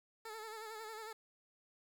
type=tone with vibrato; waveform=15% pulse; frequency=438.4 Hz; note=A4; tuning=6 cents flat; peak=-39 dBFS; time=0.25-1.13 s; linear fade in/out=5 ms; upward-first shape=sine; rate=11 Hz; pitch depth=56 cents each way; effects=11-bit